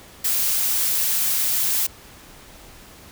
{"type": "noise", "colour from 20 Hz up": "blue", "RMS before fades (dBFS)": -21, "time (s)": [0.24, 1.87], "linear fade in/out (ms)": 10, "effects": ["pink hiss -45 dBFS RMS until 3.11 s"]}